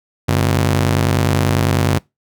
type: ring-modulated tone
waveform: sawtooth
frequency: 118.4 Hz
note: A#2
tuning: 27 cents sharp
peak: -6 dBFS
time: 0.28-1.99 s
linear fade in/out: 10 ms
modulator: 25 Hz
effects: noise-tail reverb RT60 0.2 s tail -24 dB re dry